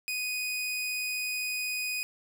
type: tone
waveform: sawtooth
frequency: 2489 Hz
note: D#7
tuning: in tune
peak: -27 dBFS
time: 0.08-2.03 s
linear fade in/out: 0 ms
effects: none